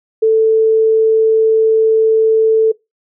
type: tone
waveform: sine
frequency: 442.4 Hz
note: A4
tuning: 9 cents sharp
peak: -7 dBFS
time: 0.22-2.72 s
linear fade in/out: 10 ms
effects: noise-tail reverb RT60 0.2 s tail -22 dB re dry